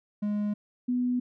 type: tone pair in turn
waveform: triangle / sine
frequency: 207.7 / 247.6 Hz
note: G#3 / B3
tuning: 0 / +5 cents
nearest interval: minor third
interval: 305 cents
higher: second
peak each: -24 dBFS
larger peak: neither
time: 0.22-0.54 / 0.88-1.2 s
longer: neither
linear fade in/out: 10 ms
effects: none